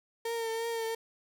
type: tone with vibrato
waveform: 35% pulse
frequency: 456.8 Hz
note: A#4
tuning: 35 cents flat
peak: -30 dBFS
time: 0.25-0.95 s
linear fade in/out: 5 ms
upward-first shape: triangle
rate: 2.9 Hz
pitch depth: 35 cents each way
effects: none